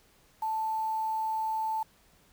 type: tone with quantisation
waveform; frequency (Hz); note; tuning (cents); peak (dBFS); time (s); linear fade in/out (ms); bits
sine; 880; A5; 0; -28; 0.42-1.83; 5; 8
effects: pink hiss -63 dBFS RMS until 2.32 s